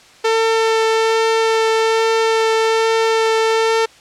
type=tone with vibrato; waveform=sawtooth; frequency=447.7 Hz; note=A4; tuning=30 cents sharp; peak=-9 dBFS; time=0.24-3.86 s; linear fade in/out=10 ms; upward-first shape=triangle; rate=1.2 Hz; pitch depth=10 cents each way; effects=white hiss -45 dBFS RMS until 4 s + low-pass 6000 Hz 12 dB/octave